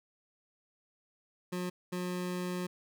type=tone bursts at uneven times; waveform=25% pulse; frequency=180 Hz; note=F#3; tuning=47 cents flat; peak=-30 dBFS; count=2; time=1.52-1.7 / 1.92-2.67 s; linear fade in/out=10 ms; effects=none